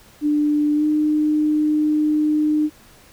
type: tone with pitch glide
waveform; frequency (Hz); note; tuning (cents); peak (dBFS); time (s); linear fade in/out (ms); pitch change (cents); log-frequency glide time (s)
sine; 297 to 303.6; D4 to D#4; +20 to -42; -15; 0.21-2.7; 50; +38; 0.75-0.84
effects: pink hiss -49 dBFS RMS until 3.12 s